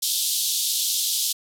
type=band-pass noise; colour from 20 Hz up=pink; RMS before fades=-24 dBFS; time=0.02-1.33 s; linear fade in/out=10 ms; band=3300 to 15000 Hz; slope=48 dB/octave; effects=none